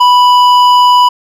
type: tone with hard clipping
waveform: sine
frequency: 987.8 Hz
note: B5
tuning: in tune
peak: -5 dBFS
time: 0-1.09 s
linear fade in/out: 10 ms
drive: 9 dB
effects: none